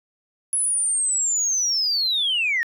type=linear sweep; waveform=sine; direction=down; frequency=10380 to 1796 Hz; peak=-18 dBFS; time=0.53-2.63 s; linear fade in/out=0 ms; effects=tanh soft clip ceiling -15 dBFS + 10-bit